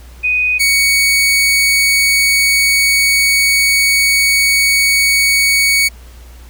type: tone pair in turn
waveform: sine / sawtooth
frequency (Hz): 2491 / 2235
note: D#7 / C#7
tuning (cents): +1 / +14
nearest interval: major second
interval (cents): 187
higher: first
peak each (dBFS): -11 / -6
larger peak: second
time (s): 0.23-0.59 / 0.59-5.89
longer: second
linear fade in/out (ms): 20
effects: added 60 Hz sine -34 dBFS peak until 6.49 s + pink hiss -44 dBFS RMS until 6.49 s